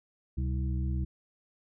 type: harmonic tone with a mistuned harmonic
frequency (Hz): 64.4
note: C2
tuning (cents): -27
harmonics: 1 / 2 / 3 / 5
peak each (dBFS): -29 / -35 / -39 / -43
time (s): 0.37-1.05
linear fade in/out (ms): 10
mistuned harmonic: 1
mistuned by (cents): +140
effects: none